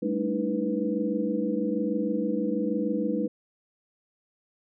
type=tone cluster; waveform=sine; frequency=199.4 / 220.5 / 294 / 320.3 / 491.2 Hz; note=G3 / A3 / D4 / E4 / B4; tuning=+30 / +4 / +2 / -50 / -9 cents; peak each=-31 dBFS; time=0.02-3.28 s; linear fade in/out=10 ms; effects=none